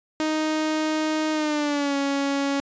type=tone with pitch glide; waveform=sawtooth; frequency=311.1 to 278.8 Hz; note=D#4 to C#4; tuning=0 to +10 cents; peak=-18 dBFS; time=0.2-2.6 s; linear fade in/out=0 ms; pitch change=-190 cents; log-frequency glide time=1.32-1.96 s; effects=resampled to 16000 Hz